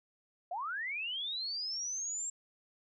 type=linear sweep; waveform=sine; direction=up; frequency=655 to 7540 Hz; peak=-35 dBFS; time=0.51-2.3 s; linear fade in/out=5 ms; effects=none